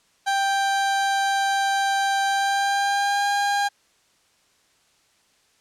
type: tone with pitch glide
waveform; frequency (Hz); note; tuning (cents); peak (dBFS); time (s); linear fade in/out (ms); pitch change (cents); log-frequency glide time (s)
30% pulse; 787 to 808.2; G5 to G#5; +7 to -47; -17; 0.26-3.69; 20; +46; 2.29-3.27
effects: white hiss -62 dBFS RMS until 5.6 s + low-pass 8000 Hz 12 dB/octave